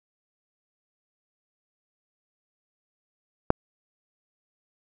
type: click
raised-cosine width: 1 ms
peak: -3 dBFS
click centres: 3.504 s
effects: none